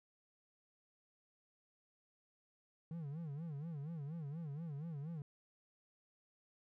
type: tone with vibrato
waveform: triangle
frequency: 153.8 Hz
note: D#3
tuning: 20 cents flat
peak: -40 dBFS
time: 2.91-5.22 s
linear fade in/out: 2 ms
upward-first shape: sine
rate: 4.2 Hz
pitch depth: 180 cents each way
effects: none